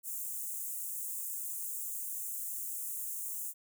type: high-pass noise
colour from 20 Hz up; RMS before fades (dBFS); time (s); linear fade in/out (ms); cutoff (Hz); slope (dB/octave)
white; -39; 0.03-3.54; 50; 7000; 48
effects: none